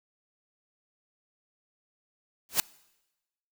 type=noise with exponential growth; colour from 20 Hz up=white; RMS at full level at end=-19 dBFS; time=2.49-2.6 s; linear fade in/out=0 ms; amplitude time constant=22 ms; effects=noise-tail reverb RT60 1.0 s tail -23 dB re dry